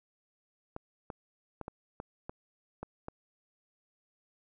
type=clicks; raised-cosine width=1 ms; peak=-25 dBFS; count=8; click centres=0.764 / 1.102 / 1.613 / 1.681 / 2.001 / 2.295 / 2.83 / 3.084 s; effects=none